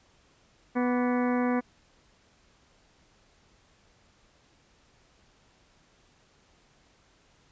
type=harmonic tone with a mistuned harmonic; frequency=246.9 Hz; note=B3; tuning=in tune; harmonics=1 / 2 / 3 / 4 / 5 / 6 / 7 / 8 / 9; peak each=-25 / -31 / -35 / -37 / -39 / -41 / -42 / -43 / -44 dBFS; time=0.75-1.61 s; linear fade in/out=20 ms; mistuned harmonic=5; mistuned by=-93 cents; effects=pink hiss -63 dBFS RMS until 7.51 s + resampled to 16000 Hz